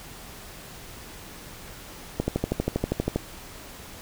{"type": "click train", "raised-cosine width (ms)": 2, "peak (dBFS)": -10, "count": 13, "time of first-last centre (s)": [2.2, 3.16], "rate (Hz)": 12.5, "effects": ["pink hiss -43 dBFS RMS until 4.01 s"]}